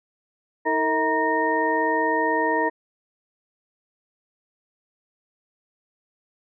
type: tone cluster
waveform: sine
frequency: 319.2 / 455.2 / 640 / 942 / 1843 Hz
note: D#4 / A#4 / D#5 / A#5 / A#6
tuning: +44 / -41 / +49 / +18 / -20 cents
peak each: -27 / -26 / -28 / -23 / -26 dBFS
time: 0.65-2.7 s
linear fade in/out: 20 ms
effects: none

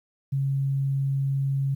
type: tone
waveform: sine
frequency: 137 Hz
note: C#3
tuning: 20 cents flat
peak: -22 dBFS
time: 0.32-1.75 s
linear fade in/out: 10 ms
effects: 10-bit

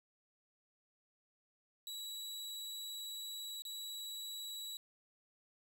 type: tone with dropouts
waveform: sawtooth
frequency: 3906 Hz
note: B7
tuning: 20 cents flat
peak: -40 dBFS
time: 1.87-4.77 s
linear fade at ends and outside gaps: 1 ms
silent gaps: 3.621-3.651 s
effects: none

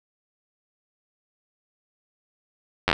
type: slowing click train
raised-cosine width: 0.3 ms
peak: -3 dBFS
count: 5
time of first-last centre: 2.88-2.929 s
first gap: 10 ms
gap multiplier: 1.14
effects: none

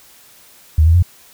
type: tone with pitch steps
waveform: sine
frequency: 78 / 82.3 / 88.3 Hz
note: D#2 / E2 / F2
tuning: +5 / -2 / +20 cents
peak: -7 dBFS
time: 0.78-1.026 s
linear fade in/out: 5 ms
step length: 82 ms
effects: white hiss -46 dBFS RMS until 1.33 s

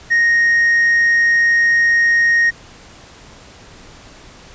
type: tone with hard clipping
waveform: sine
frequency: 1864.7 Hz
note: A#6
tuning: in tune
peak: -11 dBFS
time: 0.1-2.51 s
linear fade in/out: 20 ms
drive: 2 dB
effects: pink hiss -41 dBFS RMS until 4.54 s + resampled to 16000 Hz

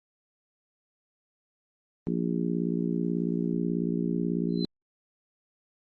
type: harmonic tone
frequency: 58.27 Hz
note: A#1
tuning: in tune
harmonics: 3 / 4 / 5 / 6 / 7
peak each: -29 / -31 / -33 / -35 / -36 dBFS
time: 2.07-4.65 s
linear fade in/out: 0 ms
type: tone with exponential growth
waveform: sine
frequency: 4056 Hz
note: B7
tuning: 45 cents sharp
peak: -30 dBFS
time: 4.49-4.65 s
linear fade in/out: 1 ms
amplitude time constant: 34 ms
effects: Opus 24 kbps

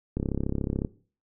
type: click train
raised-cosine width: 3 ms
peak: -15 dBFS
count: 24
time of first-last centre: 0.17-0.848 s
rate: 33.9 Hz
effects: noise-tail reverb RT60 0.4 s tail -18 dB re dry

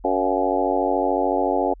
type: harmonic tone with a mistuned harmonic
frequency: 93.8 Hz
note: F#2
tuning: 24 cents sharp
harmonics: 3 / 4 / 5 / 6 / 7 / 8 / 9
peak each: -26 / -26 / -26 / -26 / -26 / -26 / -26 dBFS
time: 0.04-1.74 s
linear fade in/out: 10 ms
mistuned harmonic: 7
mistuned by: +39 cents
effects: added 43 Hz sine -41 dBFS peak until 1.8 s

